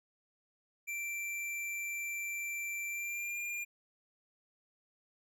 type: tone with pitch glide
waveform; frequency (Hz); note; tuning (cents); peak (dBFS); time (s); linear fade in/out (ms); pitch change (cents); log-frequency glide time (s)
square; 2349 to 2404; D7 to D7; 0 to +40; -37; 0.87-3.65; 20; +40; 2.89-3.37
effects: none